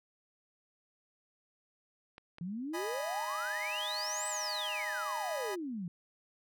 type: clicks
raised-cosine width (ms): 0.3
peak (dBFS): -33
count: 2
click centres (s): 2.181 / 2.384
type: exponential two-way sweep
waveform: sine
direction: up then down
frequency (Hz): 164.81 to 8180 to 164.81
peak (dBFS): -36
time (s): 2.41-5.88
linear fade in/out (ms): 2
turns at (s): 4.27
type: chord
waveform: 25% pulse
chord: G# minor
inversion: second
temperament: equal with one note detuned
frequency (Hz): 618.7 / 830.6 / 987.8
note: D#5 / G#5 / B5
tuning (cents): -10 / 0 / 0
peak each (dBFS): -38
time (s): 2.73-5.56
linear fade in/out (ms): 20
effects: none